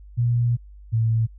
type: tone pair in turn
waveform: sine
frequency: 119.6 / 112.89 Hz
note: A#2 / A2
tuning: +45 / +45 cents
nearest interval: minor second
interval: 100 cents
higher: first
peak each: -17 dBFS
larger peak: neither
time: 0.17-0.57 / 0.92-1.27 s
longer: first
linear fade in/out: 20 ms
effects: added 50 Hz sine -41 dBFS peak until 1.38 s

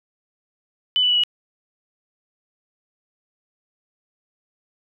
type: tone with pitch steps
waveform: sine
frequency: 3000 / 2972 / 2945 / 2918 Hz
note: F#7 / F#7 / F#7 / F#7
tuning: +23 / +7 / -9 / -25 cents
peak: -15 dBFS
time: 0.96-1.236 s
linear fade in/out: 0 ms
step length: 69 ms
effects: none

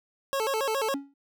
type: tone with vibrato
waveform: 25% pulse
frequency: 490 Hz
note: B4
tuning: 14 cents flat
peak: -22 dBFS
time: 0.33-0.94 s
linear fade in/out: 0 ms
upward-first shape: square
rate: 7.2 Hz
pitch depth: 190 cents each way
type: tone with exponential decay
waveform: triangle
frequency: 278.8 Hz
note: C#4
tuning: 10 cents sharp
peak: -24 dBFS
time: 0.94-1.14 s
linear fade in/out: 5 ms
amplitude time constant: 43 ms
effects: none

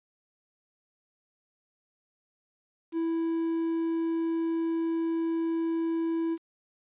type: tone with quantisation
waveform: triangle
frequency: 329.6 Hz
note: E4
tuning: in tune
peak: -24 dBFS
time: 2.92-6.38 s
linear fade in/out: 50 ms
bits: 9
effects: resampled to 8000 Hz

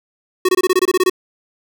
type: tone bursts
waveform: square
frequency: 369.5 Hz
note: F#4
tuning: 2 cents flat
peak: -11 dBFS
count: 11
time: 0.45-1.098 s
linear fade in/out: 5 ms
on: 38 ms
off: 23 ms
effects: none

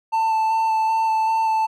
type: tone with vibrato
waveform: triangle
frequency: 887 Hz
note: A5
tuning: 14 cents sharp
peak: -15 dBFS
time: 0.12-1.67 s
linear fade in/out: 20 ms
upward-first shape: square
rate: 2.6 Hz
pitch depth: 11 cents each way
effects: none

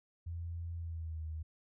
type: tone with pitch glide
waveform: sine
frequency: 84.6 to 78.93 Hz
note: E2 to D#2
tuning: +45 to +25 cents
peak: -38 dBFS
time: 0.26-1.43 s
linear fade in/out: 10 ms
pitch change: -120 cents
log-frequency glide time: 0.76-1.23 s
effects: none

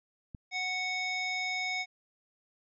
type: click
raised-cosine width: 5 ms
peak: -30 dBFS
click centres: 0.348 s
type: harmonic tone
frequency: 740 Hz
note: F#5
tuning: in tune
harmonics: 1 / 3 / 5 / 7 / 9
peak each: -39 / -32 / -41 / -42 / -49 dBFS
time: 0.51-1.86 s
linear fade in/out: 50 ms
effects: none

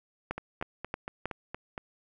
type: two click trains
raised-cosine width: 0.5 ms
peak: -17 / -21 dBFS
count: 4 / 7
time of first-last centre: 0.31-1.256 / 0.38-1.779 s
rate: 3.17 / 4.29 Hz
effects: none

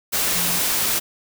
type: tone in noise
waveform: sine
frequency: 173.8 Hz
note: F3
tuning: 8 cents flat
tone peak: -31 dBFS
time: 0.34-0.6 s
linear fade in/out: 20 ms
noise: white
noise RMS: -21 dBFS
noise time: 0.12-1 s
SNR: -13 dB
effects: none

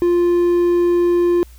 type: tone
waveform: triangle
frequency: 349.2 Hz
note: F4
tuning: in tune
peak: -10 dBFS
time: 0.02-1.43 s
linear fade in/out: 0 ms
effects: added 60 Hz sine -39 dBFS peak until 1.58 s + white hiss -51 dBFS RMS until 1.58 s

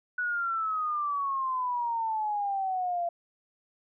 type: exponential sweep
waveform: sine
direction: down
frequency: 1480 to 681 Hz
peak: -27 dBFS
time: 0.18-3.09 s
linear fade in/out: 5 ms
effects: none

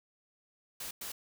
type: noise bursts at uneven times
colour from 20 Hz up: white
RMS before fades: -41 dBFS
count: 2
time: 0.8-0.91 / 1.01-1.12 s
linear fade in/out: 5 ms
effects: none

